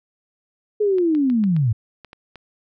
sine linear sweep, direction down, 428.8 to 101.6 Hz, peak -15 dBFS, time 0.8-1.73 s, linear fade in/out 10 ms
clicks, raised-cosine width 0.3 ms, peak -24 dBFS, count 8, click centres 0.984 / 1.15 / 1.3 / 1.439 / 1.565 / 2.047 / 2.131 / 2.357 s
effects none

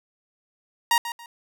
sawtooth tone with echo, 939 Hz, A#5, 12 cents sharp, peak -13 dBFS, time 0.91-0.98 s, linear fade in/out 2 ms, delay 140 ms, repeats 2, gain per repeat -12 dB, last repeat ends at 1.26 s, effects none

